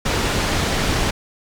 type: low-pass noise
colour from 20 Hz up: pink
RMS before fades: -20 dBFS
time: 0.05-1.11 s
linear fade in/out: 10 ms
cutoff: 6400 Hz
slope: 12 dB/octave
effects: none